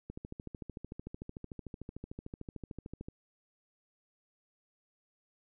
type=click train; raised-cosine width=3 ms; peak=-29 dBFS; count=41; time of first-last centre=0.1-3.085 s; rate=13.4 Hz; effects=none